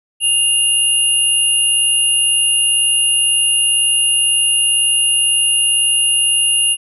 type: tone pair together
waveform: sine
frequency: 2819 / 10619 Hz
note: F7 / E9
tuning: +16 / +12 cents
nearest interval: octave + major seventh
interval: 2296 cents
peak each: -14 dBFS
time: 0.2-6.77 s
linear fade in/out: 50 ms
effects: none